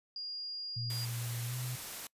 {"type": "tone", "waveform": "sine", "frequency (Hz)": 4833, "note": "D8", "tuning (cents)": 49, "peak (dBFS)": -38, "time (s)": [0.16, 1.05], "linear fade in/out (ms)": 2}
{"type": "tone with pitch glide", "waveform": "sine", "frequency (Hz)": [118.9, 125.32], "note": ["A#2", "B2"], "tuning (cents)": [35, 26], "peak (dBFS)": -36, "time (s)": [0.76, 1.76], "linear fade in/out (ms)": 10, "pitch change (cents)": 91, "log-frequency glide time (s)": [1.45, 1.54]}
{"type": "noise", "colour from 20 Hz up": "white", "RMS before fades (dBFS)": -43, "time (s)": [0.9, 2.07], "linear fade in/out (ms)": 2}
{"effects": ["noise-tail reverb RT60 0.1 s tail -24 dB re dry", "resampled to 32000 Hz"]}